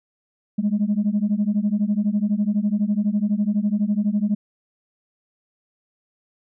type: beating tone pair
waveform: sine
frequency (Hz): 201.7 / 213.7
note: G3 / G#3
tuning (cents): +50 / +50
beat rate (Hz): 12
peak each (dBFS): -20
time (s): 0.58-4.35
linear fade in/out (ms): 10
effects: tanh soft clip ceiling -13 dBFS